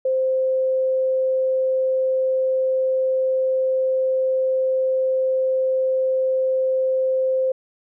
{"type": "tone", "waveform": "sine", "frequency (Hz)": 522, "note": "C5", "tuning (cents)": -4, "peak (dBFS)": -17, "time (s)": [0.05, 7.52], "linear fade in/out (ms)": 5, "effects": []}